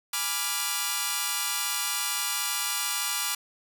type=chord; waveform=5% pulse; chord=G# diminished seventh; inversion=none; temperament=equal; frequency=830.6 / 987.8 / 1174.7 / 1396.9 Hz; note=G#5 / B5 / D6 / F6; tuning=0 / 0 / 0 / 0 cents; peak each=-24 / -21 / -19 / -20 dBFS; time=0.13-3.35 s; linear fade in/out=5 ms; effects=none